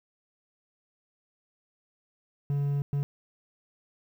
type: tone bursts at uneven times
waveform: triangle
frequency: 142.2 Hz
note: C#3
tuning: 45 cents sharp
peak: -23 dBFS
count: 2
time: 2.5-2.82 / 2.93-3.03 s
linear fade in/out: 0 ms
effects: 10-bit